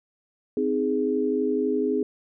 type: chord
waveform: sine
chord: Ab major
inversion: first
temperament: just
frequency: 259.6 / 311.5 / 415.3 Hz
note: C4 / Eb4 / Ab4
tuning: -13 / +2 / 0 cents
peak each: -26 / -28 / -24 dBFS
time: 0.57-2.03 s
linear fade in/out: 2 ms
effects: none